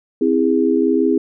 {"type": "chord", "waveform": "sine", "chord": "C augmented", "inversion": "none", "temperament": "just", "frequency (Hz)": [261.6, 327, 408.8], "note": ["C4", "E4", "G#4"], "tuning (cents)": [0, -14, -27], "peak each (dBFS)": -17, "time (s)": [0.21, 1.18], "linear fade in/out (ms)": 5, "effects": []}